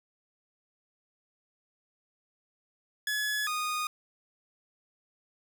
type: tone pair in turn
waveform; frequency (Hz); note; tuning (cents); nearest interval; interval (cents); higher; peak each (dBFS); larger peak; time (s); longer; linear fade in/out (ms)
sawtooth; 1700 / 1234; G#6 / D#6; +40 / -15; tritone; 555; first; -25 / -26; first; 3.07-3.47 / 3.47-3.87; neither; 2
effects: none